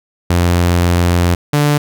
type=tone pair in turn; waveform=sawtooth; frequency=87.31 / 146.84 Hz; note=F2 / D3; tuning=0 / 0 cents; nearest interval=major sixth; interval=900 cents; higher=second; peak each=-6 dBFS; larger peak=neither; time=0.3-1.35 / 1.53-1.78 s; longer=first; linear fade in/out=5 ms; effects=none